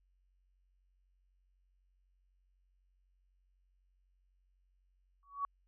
sine tone with exponential growth, 1127 Hz, C#6, 28 cents sharp, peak -30 dBFS, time 5.23-5.45 s, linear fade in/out 1 ms, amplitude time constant 47 ms, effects added 46 Hz sine -70 dBFS peak until 5.67 s

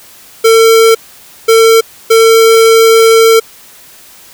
square tone bursts at uneven times, 451.1 Hz, A4, 43 cents sharp, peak -3 dBFS, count 3, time 0.44-0.95 / 1.48-1.81 / 2.1-3.4 s, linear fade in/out 10 ms, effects white hiss -37 dBFS RMS until 4.33 s

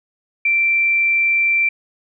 sine tone, 2349 Hz, D7, in tune, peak -13 dBFS, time 0.45-1.69 s, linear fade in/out 5 ms, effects none

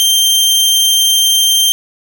sawtooth tone, 3156 Hz, G7, 11 cents sharp, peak -5 dBFS, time 0-1.72 s, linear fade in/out 0 ms, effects none

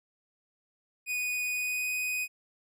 45% pulse tone with pitch glide, 2477 to 2496 Hz, D#7 to D#7, -8 to +5 cents, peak -29 dBFS, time 1.06-2.28 s, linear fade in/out 50 ms, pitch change +13 cents, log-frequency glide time 1.52-1.89 s, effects none

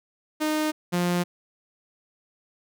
sawtooth tone pair in turn, 307.7 / 176.29 Hz, D#4 / F3, -19 / +17 cents, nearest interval minor seventh, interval 964 cents, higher first, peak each -19 / -18 dBFS, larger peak second, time 0.4-0.72 / 0.92-1.24 s, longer neither, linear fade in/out 20 ms, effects none

